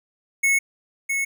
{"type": "tone with echo", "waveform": "square", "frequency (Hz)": 2195, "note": "C#7", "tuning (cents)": -18, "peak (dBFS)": -17, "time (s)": [0.43, 0.59], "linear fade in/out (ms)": 10, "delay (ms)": 660, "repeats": 1, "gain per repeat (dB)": -5, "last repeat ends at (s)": 1.25, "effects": []}